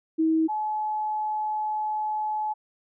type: tone pair in turn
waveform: sine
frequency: 320.4 / 855.4 Hz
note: E4 / A5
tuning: -49 / -49 cents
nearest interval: octave + perfect fourth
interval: 1700 cents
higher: second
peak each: -19 / -25 dBFS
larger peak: first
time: 0.18-0.48 / 0.48-2.54 s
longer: second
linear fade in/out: 20 ms
effects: none